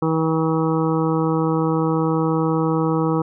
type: harmonic tone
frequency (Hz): 160.5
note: E3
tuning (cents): -46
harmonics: 1 / 2 / 3 / 5 / 6 / 7 / 8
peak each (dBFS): -21 / -21 / -23 / -30 / -30 / -30 / -31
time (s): 0.02-3.22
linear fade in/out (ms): 5
effects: none